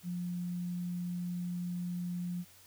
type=tone; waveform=sine; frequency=176.6 Hz; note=F3; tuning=20 cents sharp; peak=-34 dBFS; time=0.03-2.45 s; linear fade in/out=50 ms; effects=added 93 Hz sine -67 dBFS peak until 2.66 s + white hiss -59 dBFS RMS until 2.66 s